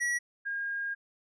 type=tone pair in turn; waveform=square / sine; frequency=1928 / 1621.2 Hz; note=B6 / G#6; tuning=-42 / -42 cents; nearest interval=minor third; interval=300 cents; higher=first; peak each=-28 / -31 dBFS; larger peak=first; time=0-0.19 / 0.45-0.95 s; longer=second; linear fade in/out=20 ms; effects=resampled to 22050 Hz